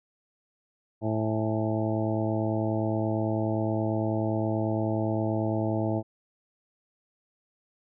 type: harmonic tone with a mistuned harmonic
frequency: 109.3 Hz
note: A2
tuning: 11 cents flat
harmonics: 1 / 2 / 3 / 4 / 5 / 6 / 7 / 8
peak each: -29 / -32 / -30 / -39 / -36 / -33 / -40 / -41 dBFS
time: 1.01-6.03 s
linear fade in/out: 50 ms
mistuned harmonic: 7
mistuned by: +91 cents
effects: none